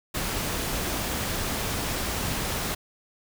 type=noise; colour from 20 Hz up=pink; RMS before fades=-29 dBFS; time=0.14-2.75 s; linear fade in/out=10 ms; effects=none